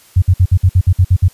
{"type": "tone bursts", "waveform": "sine", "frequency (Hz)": 91.7, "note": "F#2", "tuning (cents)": -15, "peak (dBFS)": -5, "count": 10, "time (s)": [0.16, 1.284], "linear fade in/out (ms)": 10, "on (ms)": 62, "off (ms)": 56, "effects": ["white hiss -46 dBFS RMS until 1.33 s", "resampled to 32000 Hz"]}